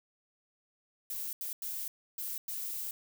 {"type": "noise bursts at uneven times", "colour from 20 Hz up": "violet", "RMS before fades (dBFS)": -38, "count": 5, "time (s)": [[1.1, 1.33], [1.41, 1.53], [1.62, 1.88], [2.18, 2.38], [2.48, 2.91]], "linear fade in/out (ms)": 2, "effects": []}